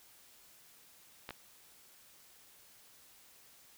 clicks, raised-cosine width 0.3 ms, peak -26 dBFS, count 2, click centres 1.291 / 1.307 s, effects white hiss -61 dBFS RMS until 3.77 s

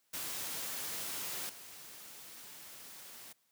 white noise with level steps, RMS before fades -40 / -51 dBFS, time 0.13-3.33 s, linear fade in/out 10 ms, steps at 1.49 s, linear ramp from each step 5 ms, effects white hiss -75 dBFS RMS until 3.51 s + high-pass 100 Hz 12 dB/octave

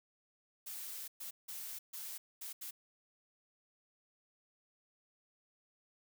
blue noise bursts at uneven times, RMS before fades -45 dBFS, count 6, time 0.66-1.08 / 1.2-1.31 / 1.48-1.79 / 1.93-2.18 / 2.41-2.53 / 2.61-2.71 s, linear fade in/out 10 ms, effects none

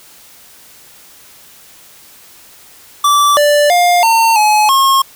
square tone with pitch steps, 1162 / 587 / 706 / 908 / 849 / 1081 Hz, D6 / D5 / F5 / A#5 / G#5 / C#6, -19 / -1 / +19 / -46 / +38 / -44 cents, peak -8 dBFS, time 3.04-5.02 s, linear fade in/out 5 ms, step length 330 ms, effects white hiss -41 dBFS RMS until 5.15 s

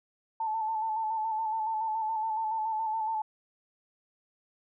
sine tone with vibrato, 880 Hz, A5, in tune, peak -28 dBFS, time 0.4-3.22 s, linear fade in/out 5 ms, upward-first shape square, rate 7.1 Hz, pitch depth 32 cents each way, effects none

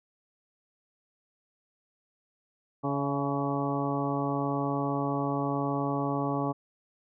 harmonic tone with a mistuned harmonic, 140.9 Hz, C#3, 29 cents sharp, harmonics 1 / 2 / 3 / 4 / 5 / 6 / 7 / 8, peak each -33 / -31 / -36 / -37 / -37 / -36 / -42 / -36 dBFS, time 2.83-6.53 s, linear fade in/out 20 ms, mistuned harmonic 5, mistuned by -41 cents, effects none

